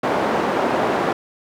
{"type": "band-pass noise", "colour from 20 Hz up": "white", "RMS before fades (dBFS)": -20, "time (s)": [0.03, 1.13], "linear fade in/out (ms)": 5, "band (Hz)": [220, 820], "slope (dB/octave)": 12, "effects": []}